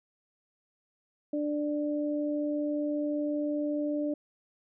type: tone pair together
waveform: sine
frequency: 295.8 / 591 Hz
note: D4 / D5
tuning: +13 / +11 cents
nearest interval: octave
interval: 1198 cents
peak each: -29 / -33 dBFS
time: 1.33-4.14 s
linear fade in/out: 5 ms
effects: none